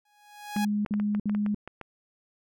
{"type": "tone with exponential growth", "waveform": "sawtooth", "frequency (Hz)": 830.6, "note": "G#5", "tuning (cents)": 0, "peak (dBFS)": -24, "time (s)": [0.05, 0.65], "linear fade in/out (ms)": 5, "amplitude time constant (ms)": 130}
{"type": "tone bursts", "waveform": "sine", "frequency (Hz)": 207.7, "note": "G#3", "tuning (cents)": 0, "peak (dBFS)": -24, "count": 3, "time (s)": [0.56, 1.546], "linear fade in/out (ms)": 2, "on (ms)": 290, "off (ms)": 58}
{"type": "clicks", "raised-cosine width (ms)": 0.5, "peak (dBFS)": -24, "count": 10, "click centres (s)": [0.565, 0.862, 0.939, 0.999, 1.149, 1.296, 1.349, 1.463, 1.676, 1.813]}
{"effects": []}